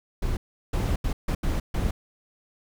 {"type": "noise bursts at uneven times", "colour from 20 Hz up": "brown", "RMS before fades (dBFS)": -25, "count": 6, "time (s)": [[0.22, 0.37], [0.73, 0.96], [1.04, 1.13], [1.28, 1.35], [1.43, 1.6], [1.74, 1.91]], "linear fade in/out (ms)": 5, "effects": []}